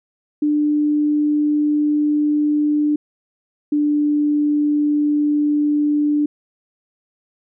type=tone pair in turn; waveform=sine; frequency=297.6 / 295.5 Hz; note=D4 / D4; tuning=+23 / +11 cents; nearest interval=unison; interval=12 cents; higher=first; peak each=-14 / -14 dBFS; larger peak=neither; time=0.42-2.96 / 3.72-6.26 s; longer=neither; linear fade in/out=5 ms; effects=none